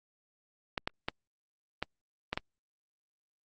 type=clicks; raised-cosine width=0.3 ms; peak=-15 dBFS; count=6; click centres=0.778 / 0.875 / 1.085 / 1.826 / 2.33 / 2.375 s; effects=Opus 48 kbps